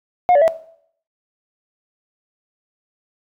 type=tone with pitch steps; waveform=sine; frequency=717 / 576 / 654 Hz; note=F5 / D5 / E5; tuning=+45 / -34 / -14 cents; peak=-7 dBFS; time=0.29-0.479 s; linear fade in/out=0 ms; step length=63 ms; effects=noise-tail reverb RT60 0.6 s tail -18 dB re dry + tanh soft clip ceiling -8 dBFS